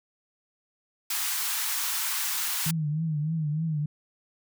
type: high-pass noise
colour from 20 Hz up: white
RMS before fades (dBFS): -29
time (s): 1.1-2.71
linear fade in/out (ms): 5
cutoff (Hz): 830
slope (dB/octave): 48
type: tone with vibrato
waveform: sine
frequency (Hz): 155.56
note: D#3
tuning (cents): 0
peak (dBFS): -25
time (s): 2.66-3.86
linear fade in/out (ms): 5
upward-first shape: triangle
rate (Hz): 3.3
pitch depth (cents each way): 110
effects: none